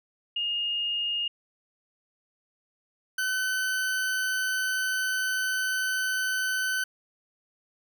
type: tone pair in turn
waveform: sine / 40% pulse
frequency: 2843 / 1517.8 Hz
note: F7 / F#6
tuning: +30 / +44 cents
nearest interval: major seventh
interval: 1086 cents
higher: first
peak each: -26 / -25 dBFS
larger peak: second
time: 0.36-1.28 / 3.18-6.84 s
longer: second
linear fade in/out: 5 ms
effects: none